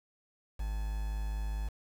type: tone with quantisation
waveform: triangle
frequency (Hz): 52.3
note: G#1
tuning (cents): +13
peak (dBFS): -30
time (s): 0.59-1.69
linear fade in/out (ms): 10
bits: 8
effects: none